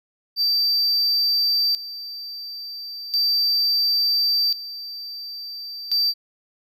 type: tone with tremolo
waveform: triangle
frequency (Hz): 4661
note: D8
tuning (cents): -14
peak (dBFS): -16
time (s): 0.36-6.14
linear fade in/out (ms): 50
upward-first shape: square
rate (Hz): 0.36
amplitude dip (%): 80
effects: none